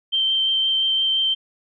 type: tone with vibrato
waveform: sine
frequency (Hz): 3128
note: G7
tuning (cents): -4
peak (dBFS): -17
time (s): 0.12-1.35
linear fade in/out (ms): 20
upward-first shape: triangle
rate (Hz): 5.8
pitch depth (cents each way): 10
effects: none